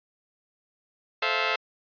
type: chord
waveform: 10% pulse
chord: F major seventh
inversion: first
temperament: just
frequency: 436.5 / 523.8 / 654.8 / 698.5 Hz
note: A4 / C5 / E5 / F5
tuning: -14 / +2 / -12 / 0 cents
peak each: -22 dBFS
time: 1.22-1.56 s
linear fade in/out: 5 ms
effects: resampled to 11025 Hz